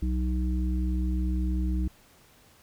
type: harmonic tone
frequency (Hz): 62.6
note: B1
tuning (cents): +24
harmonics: 1 / 3 / 5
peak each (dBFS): -25 / -33 / -35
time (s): 0.02-1.88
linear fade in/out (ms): 5
effects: pink hiss -58 dBFS RMS until 2.62 s